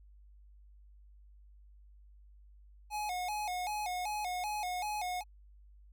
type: tone with vibrato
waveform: square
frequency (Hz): 781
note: G5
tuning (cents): -7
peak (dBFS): -35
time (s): 2.9-5.24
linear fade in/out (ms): 50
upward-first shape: square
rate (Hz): 2.6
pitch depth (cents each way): 130
effects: added 50 Hz sine -55 dBFS peak until 5.92 s